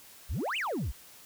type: exponential two-way sweep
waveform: sine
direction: up then down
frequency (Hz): 49 to 3136 to 49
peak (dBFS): -27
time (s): 0.29-0.92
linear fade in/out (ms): 20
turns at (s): 0.57
effects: tanh soft clip ceiling -29 dBFS + white hiss -53 dBFS RMS until 1.25 s